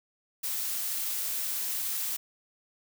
blue noise, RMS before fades -32 dBFS, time 0.43-2.17 s, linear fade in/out 10 ms, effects none

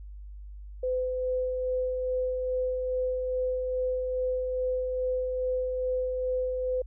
sine tone with tremolo, 508 Hz, B4, 49 cents sharp, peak -25 dBFS, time 0.83-6.82 s, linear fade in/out 5 ms, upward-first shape sine, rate 2.4 Hz, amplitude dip 30%, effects added 50 Hz sine -40 dBFS peak until 6.86 s

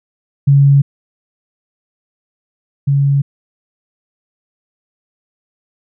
sine tone pair in turn, 140 / 140 Hz, C#3 / C#3, +18 / +18 cents, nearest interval unison, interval 0 cents, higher neither, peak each -5 / -9 dBFS, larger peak first, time 0.47-0.82 / 2.87-3.22 s, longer neither, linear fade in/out 10 ms, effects none

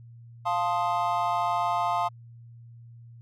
triangle chord, F dominant seventh, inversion none, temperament equal, 698.5 / 880 / 1046.5 / 1244.5 Hz, F5 / A5 / C6 / Eb6, 0 / 0 / 0 / 0 cents, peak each -26 / -27 / -28 / -30 dBFS, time 0.45-2.09 s, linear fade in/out 20 ms, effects added 117 Hz sine -45 dBFS peak until 3.21 s

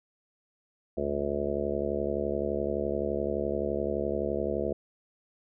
harmonic tone with a mistuned harmonic, 71.7 Hz, D2, 41 cents flat, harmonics 1 / 2 / 3 / 4 / 5 / 6 / 7 / 8 / 9, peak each -39 / -45 / -36 / -43 / -33 / -35 / -34 / -38 / -35 dBFS, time 0.97-4.73 s, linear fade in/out 5 ms, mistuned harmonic 1, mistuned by +84 cents, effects none

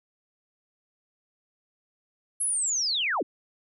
sine linear sweep, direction down, 11000 to 183.4 Hz, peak -24 dBFS, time 2.4-3.23 s, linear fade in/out 10 ms, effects none

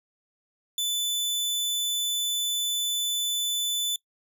sawtooth tone, 3500 Hz, A7, 10 cents flat, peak -22 dBFS, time 0.78-3.96 s, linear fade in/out 2 ms, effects noise-tail reverb RT60 0.1 s tail -22 dB re dry

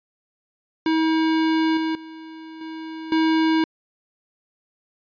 square tone with level steps, 320 Hz, D#4, 49 cents sharp, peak -18 / -22 / -37 / -32 / -17 dBFS, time 0.86-3.64 s, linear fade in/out 2 ms, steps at 1.77 / 1.95 / 2.61 / 3.12 s, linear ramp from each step 2 ms, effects resampled to 11025 Hz

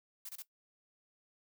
blue noise bursts, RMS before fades -45 dBFS, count 3, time 0.25-0.423 s, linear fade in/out 5 ms, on 41 ms, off 25 ms, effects noise-tail reverb RT60 0.1 s tail -17 dB re dry

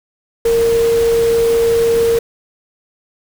sine tone in noise, 462.3 Hz, A#4, 14 cents flat, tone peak -10 dBFS, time 0.45-2.19 s, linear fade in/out 5 ms, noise pink, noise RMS -26 dBFS, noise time 0.45-2.19 s, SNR +13 dB, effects none

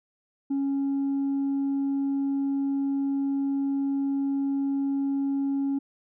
triangle tone with tanh clipping, 276.3 Hz, C#4, 6 cents flat, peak -24 dBFS, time 0.5-5.79 s, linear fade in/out 10 ms, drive 6 dB, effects none

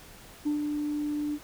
sine tone with ADSR envelope, 296.3 Hz, D4, 15 cents sharp, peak -22 dBFS, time 0.45-1.39 s, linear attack 19 ms, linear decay 120 ms, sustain -5 dB, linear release 52 ms, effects tanh soft clip ceiling -22 dBFS + pink hiss -50 dBFS RMS until 1.43 s

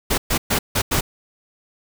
pink noise bursts at uneven times, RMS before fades -19 dBFS, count 5, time 0.1-0.18 / 0.3-0.38 / 0.5-0.59 / 0.75-0.82 / 0.91-1.01 s, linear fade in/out 10 ms, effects none

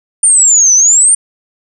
sine exponential two-way sweep, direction down then up, 9100 to 5920 to 9100 Hz, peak -4 dBFS, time 0.23-1.15 s, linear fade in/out 5 ms, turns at 0.74 s, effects none

